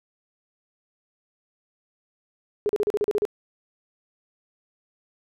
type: tone bursts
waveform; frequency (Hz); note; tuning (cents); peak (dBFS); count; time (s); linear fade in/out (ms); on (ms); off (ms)
sine; 415.6; G#4; +1; -19; 9; 2.66-3.252; 0; 32; 38
effects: none